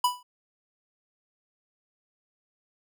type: tone with exponential decay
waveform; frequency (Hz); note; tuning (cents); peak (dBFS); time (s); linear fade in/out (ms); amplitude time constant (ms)
square; 987.8; B5; 0; -18; 0.04-0.23; 5; 41
effects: none